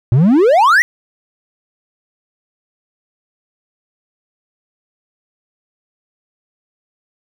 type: exponential sweep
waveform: triangle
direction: up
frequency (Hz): 111.4 to 2012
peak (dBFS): -5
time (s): 0.12-0.82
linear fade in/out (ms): 0
effects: none